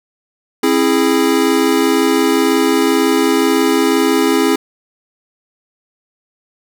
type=chord; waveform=square; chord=C augmented; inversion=none; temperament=equal with one note detuned; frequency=267.6 / 329.6 / 415.3 Hz; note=C4 / E4 / G#4; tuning=+39 / 0 / 0 cents; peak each=-16 dBFS; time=0.63-4.56 s; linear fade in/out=5 ms; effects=none